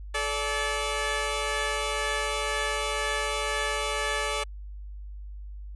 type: tone pair together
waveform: 10% pulse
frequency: 433 / 578 Hz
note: A4 / D5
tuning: -28 / -28 cents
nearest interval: perfect fourth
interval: 500 cents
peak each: -22 / -21 dBFS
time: 0.14-4.44 s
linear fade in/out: 10 ms
effects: added 50 Hz sine -37 dBFS peak until 5.75 s + resampled to 24000 Hz